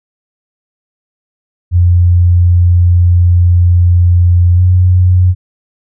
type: tone with pitch glide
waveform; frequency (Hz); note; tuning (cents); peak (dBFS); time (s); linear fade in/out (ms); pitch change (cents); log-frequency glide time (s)
sine; 88 to 90.79; F2 to F#2; +14 to -32; -4; 1.71-5.35; 50; +54; 4.55-4.62
effects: none